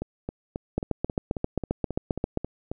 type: two click trains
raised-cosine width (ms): 2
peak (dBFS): -17 / -11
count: 11 / 13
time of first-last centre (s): 0.02-2.715 / 0.78-2.374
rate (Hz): 3.71 / 7.53
effects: none